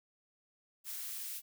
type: noise with high-pass filter sweep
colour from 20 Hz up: blue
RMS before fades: -42 dBFS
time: 0.84-1.42 s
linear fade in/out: 50 ms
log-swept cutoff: 910 to 2100 Hz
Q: 0.9
effects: none